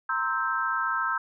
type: chord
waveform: sine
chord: C dominant seventh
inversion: third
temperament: equal with one note detuned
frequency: 932.3 / 1046.5 / 1307.1 / 1568 Hz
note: Bb5 / C6 / E6 / G6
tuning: 0 / 0 / -15 / 0 cents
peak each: -34 / -32 / -28 / -29 dBFS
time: 0.09-1.18 s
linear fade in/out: 5 ms
effects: none